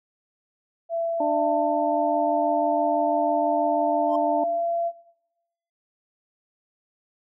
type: tone with pitch glide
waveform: sine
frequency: 669 to 680.3 Hz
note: E5 to F5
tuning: +25 to -46 cents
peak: -23 dBFS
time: 0.89-4.92 s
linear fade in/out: 50 ms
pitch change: +29 cents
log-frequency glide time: 1.11-2.12 s
type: harmonic tone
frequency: 297.1 Hz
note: D4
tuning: 20 cents sharp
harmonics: 1 / 2 / 3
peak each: -27 / -27 / -27 dBFS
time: 1.2-4.44 s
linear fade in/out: 5 ms
type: tone with exponential growth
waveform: triangle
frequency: 1046.5 Hz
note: C6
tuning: in tune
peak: -27 dBFS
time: 4.03-4.16 s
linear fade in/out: 5 ms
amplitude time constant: 27 ms
effects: noise-tail reverb RT60 0.9 s tail -17 dB re dry